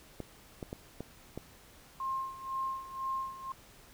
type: clicks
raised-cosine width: 2 ms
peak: -25 dBFS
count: 5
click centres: 0.203 / 0.628 / 0.729 / 1.006 / 1.376 s
type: tone with tremolo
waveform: sine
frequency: 1063 Hz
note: C6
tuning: 27 cents sharp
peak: -31 dBFS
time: 2-3.52 s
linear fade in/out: 2 ms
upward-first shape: sine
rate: 2 Hz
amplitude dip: 80%
effects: pink hiss -57 dBFS RMS until 3.93 s